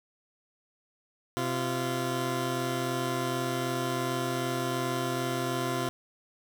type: tone pair together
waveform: 15% pulse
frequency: 129.19 / 344.9 Hz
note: C3 / F4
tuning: -22 / -22 cents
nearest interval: octave + perfect fourth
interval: 1700 cents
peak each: -25 dBFS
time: 1.37-5.89 s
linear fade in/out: 0 ms
effects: none